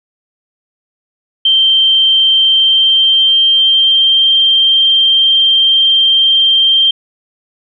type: tone with pitch glide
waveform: sine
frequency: 3136 to 3161 Hz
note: G7 to G7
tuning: 0 to +14 cents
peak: -6 dBFS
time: 1.45-6.91 s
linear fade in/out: 5 ms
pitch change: +14 cents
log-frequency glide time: 2.48-4.19 s
effects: none